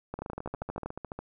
two click trains, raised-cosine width 1 ms, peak -21 / -23 dBFS, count 10 / 15, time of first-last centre 0.14-0.86 / 0.19-1.19 s, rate 12.5 / 14 Hz, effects none

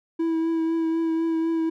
triangle tone with vibrato, 326.9 Hz, E4, 14 cents flat, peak -19 dBFS, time 0.19-1.7 s, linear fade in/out 10 ms, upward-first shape triangle, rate 4 Hz, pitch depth 22 cents each way, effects none

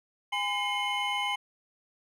triangle tone cluster, 821 / 1016 / 2141 / 3020 Hz, G#5 / B5 / C7 / F#7, -20 / +49 / +39 / +35 cents, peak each -31 / -33 / -31 / -32 dBFS, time 0.32-1.36 s, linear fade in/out 10 ms, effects none

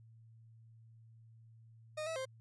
40% pulse tone with pitch steps, 616 / 648 / 525 Hz, D#5 / E5 / C5, -17 / -30 / +6 cents, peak -37 dBFS, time 1.97-2.255 s, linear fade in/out 10 ms, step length 95 ms, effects added 113 Hz sine -57 dBFS peak until 2.4 s + resampled to 24000 Hz

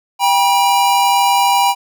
square tone pair together, 793 / 965 Hz, G5 / B5, +20 / -40 cents, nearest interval minor third, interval 340 cents, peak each -14 dBFS, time 0.19-1.75 s, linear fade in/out 50 ms, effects none

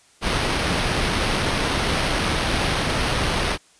pink noise with sample-and-hold, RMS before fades -22 dBFS, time 0.21-3.58 s, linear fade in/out 50 ms, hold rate 7350 Hz, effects white hiss -55 dBFS RMS until 3.79 s + resampled to 22050 Hz

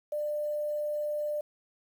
sine tone with quantisation, 596 Hz, D5, 25 cents sharp, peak -29 dBFS, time 0.12-1.41 s, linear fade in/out 5 ms, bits 9, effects none

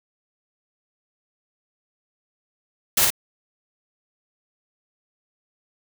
white noise with echo, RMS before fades -18 dBFS, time 2.97-3.05 s, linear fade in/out 5 ms, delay 54 ms, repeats 1, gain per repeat -2 dB, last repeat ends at 3.104 s, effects none

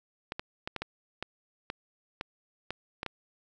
clicks, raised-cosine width 0.3 ms, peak -18 dBFS, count 11, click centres 0.321 / 0.395 / 0.675 / 0.763 / 0.82 / 1.226 / 1.701 / 2.211 / 2.706 / 3.031 / 3.063 s, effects none

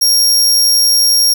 sawtooth tone with amplitude modulation, 5580 Hz, F8, 2 cents flat, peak -4 dBFS, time 0.01-1.34 s, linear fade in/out 10 ms, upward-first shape sine, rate 111 Hz, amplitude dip 30%, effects none

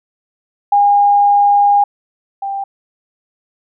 sine tone pair in turn, 813 / 790.3 Hz, G#5 / G5, -37 / +14 cents, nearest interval unison, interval 49 cents, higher first, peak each -7 / -18 dBFS, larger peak first, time 0.72-1.84 / 2.42-2.64 s, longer first, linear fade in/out 5 ms, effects none

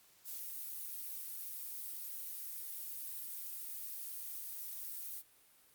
violet noise, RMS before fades -44 dBFS, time 0.24-5.23 s, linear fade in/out 50 ms, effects white hiss -66 dBFS RMS until 5.74 s + Opus 48 kbps

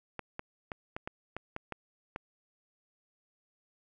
clicks, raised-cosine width 0.5 ms, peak -22 dBFS, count 9, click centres 0.193 / 0.394 / 0.718 / 0.965 / 1.075 / 1.366 / 1.564 / 1.723 / 2.161 s, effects none

